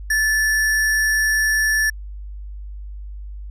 sine tone with sample-and-hold, 1745 Hz, A6, 15 cents flat, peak -15 dBFS, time 0.1-1.9 s, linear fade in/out 5 ms, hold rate 7350 Hz, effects added 50 Hz sine -30 dBFS peak until 3.5 s + resampled to 32000 Hz

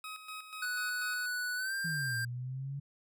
20% pulse tone with tremolo, 1267 Hz, D#6, 31 cents sharp, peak -36 dBFS, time 0.04-1.26 s, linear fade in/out 2 ms, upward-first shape square, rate 4.1 Hz, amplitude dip 60%
square tone with pitch glide, 1480 to 1586.2 Hz, F#6 to G6, 0 to +20 cents, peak -34 dBFS, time 0.62-2.25 s, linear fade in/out 5 ms, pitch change +120 cents, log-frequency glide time 1.56-1.74 s
sine exponential two-way sweep, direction down then up, 172 to 116.54 to 141.9 Hz, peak -36 dBFS, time 1.84-2.8 s, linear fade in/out 10 ms, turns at 2.17 s
effects none

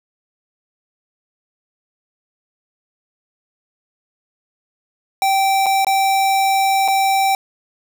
square tone with dropouts, 778 Hz, G5, 13 cents flat, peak -14 dBFS, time 5.22-7.35 s, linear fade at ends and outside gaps 1 ms, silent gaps 5.66-5.665 / 5.847-5.868 / 6.879-6.883 s, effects none

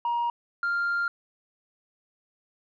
sine tone pair in turn, 947 / 1396.1 Hz, A#5 / F6, +27 / -1 cents, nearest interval perfect fifth, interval 672 cents, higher second, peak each -22 dBFS, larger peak neither, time 0.05-0.3 / 0.63-1.08 s, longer second, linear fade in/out 2 ms, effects tanh soft clip ceiling -22 dBFS

